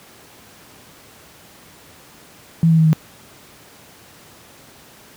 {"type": "tone with pitch steps", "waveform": "sine", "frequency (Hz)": [164.81, 162.26, 159.75, 157.28], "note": ["E3", "E3", "D#3", "D#3"], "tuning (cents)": [0, -27, 46, 19], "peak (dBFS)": -9, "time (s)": [2.63, 2.93], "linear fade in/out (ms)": 0, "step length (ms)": 75, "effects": ["pink hiss -45 dBFS RMS until 5.16 s", "high-pass 100 Hz 12 dB/octave"]}